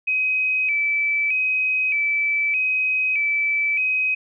sine tone with vibrato, 2417 Hz, D7, 49 cents sharp, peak -18 dBFS, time 0.07-4.15 s, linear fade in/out 10 ms, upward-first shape square, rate 0.81 Hz, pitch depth 76 cents each way, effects none

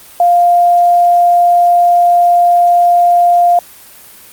sine tone, 700 Hz, F5, 4 cents sharp, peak -5 dBFS, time 0.2-3.59 s, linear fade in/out 2 ms, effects white hiss -37 dBFS RMS until 4.32 s + Opus 32 kbps

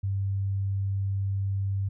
sine tone, 98 Hz, G2, in tune, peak -25 dBFS, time 0.03-1.89 s, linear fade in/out 10 ms, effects none

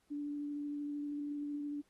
sine tone with vibrato, 291 Hz, D4, 16 cents flat, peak -37 dBFS, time 0.1-1.82 s, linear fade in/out 20 ms, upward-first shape sine, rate 13 Hz, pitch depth 10 cents each way, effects pink hiss -75 dBFS RMS until 1.89 s + AAC 32 kbps

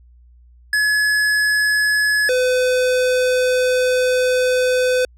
square tone pair in turn, 1699 / 505.1 Hz, G#6 / B4, +39 / +39 cents, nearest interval octave + major sixth, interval 2100 cents, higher first, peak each -15 dBFS, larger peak neither, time 0.73-2.29 / 2.29-5.05 s, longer second, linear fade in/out 2 ms, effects added 60 Hz sine -45 dBFS peak until 5.17 s + low-pass 10000 Hz 12 dB/octave

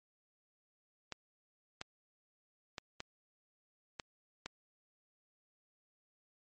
clicks, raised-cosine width 0.2 ms, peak -23 dBFS, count 6, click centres 1.123 / 1.814 / 2.782 / 3.004 / 3.998 / 4.46 s, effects MP3 32 kbps

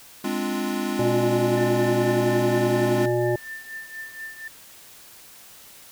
square chord, D half-diminished seventh, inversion second, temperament equal, 207.7 / 261.6 / 293.7 / 349.2 Hz, Ab3 / C4 / D4 / F4, 0 / 0 / 0 / 0 cents, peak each -30 / -30 / -32 / -31 dBFS, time 0.24-3.06 s, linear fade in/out 5 ms
harmonic tone, 120 Hz, B2, 49 cents flat, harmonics 1 / 3 / 5 / 7, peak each -26 / -22 / -26 / -32 dBFS, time 0.99-3.36 s, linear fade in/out 5 ms
sine tone with tremolo, 1783 Hz, A6, 22 cents sharp, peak -31 dBFS, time 1.56-4.48 s, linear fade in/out 5 ms, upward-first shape triangle, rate 4.2 Hz, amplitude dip 80%
effects white hiss -47 dBFS RMS until 5.91 s

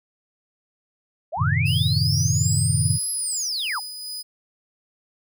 sine linear two-way sweep, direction up then down, 551 to 11260 to 701 Hz, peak -24 dBFS, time 1.32-3.8 s, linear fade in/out 20 ms, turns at 3.11 s
sine chord, F# diminished seventh, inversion none, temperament equal with one note detuned, 92.5 / 110.64 / 130.81 / 155.56 Hz, F#2 / A2 / C3 / Eb3, 0 / +10 / 0 / 0 cents, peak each -24 dBFS, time 1.37-2.99 s, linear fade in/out 50 ms
sawtooth tone with tremolo, 4978 Hz, D#8, in tune, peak -27 dBFS, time 1.65-4.23 s, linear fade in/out 20 ms, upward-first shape sine, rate 2.5 Hz, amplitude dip 35%
effects none

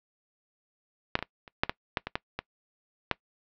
clicks, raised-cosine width 0.3 ms, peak -6 / -17 / -15 / -29 / -6 / -10 / -9 / -16 / -11 / -15 / -7 dBFS, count 11, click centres 1.154 / 1.19 / 1.226 / 1.478 / 1.635 / 1.695 / 1.972 / 2.07 / 2.155 / 2.39 / 3.113 s, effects noise-tail reverb RT60 0.1 s tail -22 dB re dry + low-pass 4000 Hz 12 dB/octave

